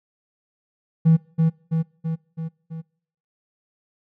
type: tone with echo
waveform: triangle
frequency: 162.1 Hz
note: E3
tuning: 29 cents flat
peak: -8 dBFS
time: 1.05-1.17 s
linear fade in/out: 20 ms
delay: 330 ms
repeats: 5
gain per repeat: -4 dB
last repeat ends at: 2.82 s
effects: noise-tail reverb RT60 0.6 s tail -26 dB re dry + tanh soft clip ceiling -7 dBFS